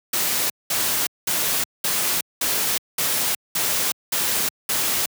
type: noise bursts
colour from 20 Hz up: white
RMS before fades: -22 dBFS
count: 9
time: 0.13-5.06 s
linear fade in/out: 5 ms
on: 370 ms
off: 200 ms
effects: high-pass 100 Hz 12 dB/octave